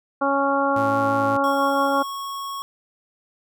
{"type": "harmonic tone", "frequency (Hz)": 277.2, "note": "C#4", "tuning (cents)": 0, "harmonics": [1, 2, 3, 4, 5], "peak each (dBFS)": [-25, -23, -24, -24, -26], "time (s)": [0.21, 2.03], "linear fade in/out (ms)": 10}
{"type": "tone with vibrato", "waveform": "sawtooth", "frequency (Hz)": 110, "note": "A2", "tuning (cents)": 0, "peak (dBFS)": -26, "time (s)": [0.76, 1.37], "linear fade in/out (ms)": 5, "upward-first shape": "sine", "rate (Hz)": 5.6, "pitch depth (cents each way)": 26}
{"type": "tone", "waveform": "square", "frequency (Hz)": 1103, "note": "C#6", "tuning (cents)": -9, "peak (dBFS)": -29, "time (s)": [1.44, 2.62], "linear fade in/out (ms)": 0}
{"effects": []}